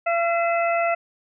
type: harmonic tone with a mistuned harmonic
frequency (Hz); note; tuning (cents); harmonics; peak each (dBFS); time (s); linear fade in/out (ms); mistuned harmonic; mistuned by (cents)
679; F5; -49; 1 / 2 / 3 / 4; -20 / -27 / -29 / -30; 0.06-0.95; 10; 4; -75
effects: none